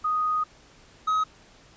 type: tone pair in turn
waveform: sine / triangle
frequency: 1244.5 / 1269.9 Hz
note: D#6 / D#6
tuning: 0 / +35 cents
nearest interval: unison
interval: 35 cents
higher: second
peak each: -22 / -19 dBFS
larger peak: second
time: 0.04-0.44 / 1.07-1.24 s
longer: first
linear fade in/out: 10 ms
effects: pink hiss -54 dBFS RMS until 1.76 s + resampled to 16000 Hz